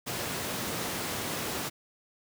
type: high-pass noise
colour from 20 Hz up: pink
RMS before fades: -34 dBFS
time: 0.06-1.7 s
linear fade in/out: 20 ms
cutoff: 130 Hz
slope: 12 dB/octave
effects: none